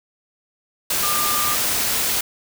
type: tone in noise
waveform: sine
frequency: 1200 Hz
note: D6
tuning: 37 cents sharp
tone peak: -23 dBFS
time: 1.03-1.55 s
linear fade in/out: 5 ms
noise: white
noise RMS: -21 dBFS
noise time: 0.9-2.21 s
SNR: -5 dB
effects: none